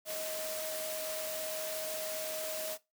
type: tone in noise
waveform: sine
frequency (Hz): 628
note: D#5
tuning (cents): +16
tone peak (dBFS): -39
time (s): 0.05-2.78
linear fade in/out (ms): 50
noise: white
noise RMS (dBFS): -40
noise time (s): 0.05-2.78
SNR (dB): -2
effects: noise-tail reverb RT60 0.2 s tail -18 dB re dry + high-pass 200 Hz 12 dB/octave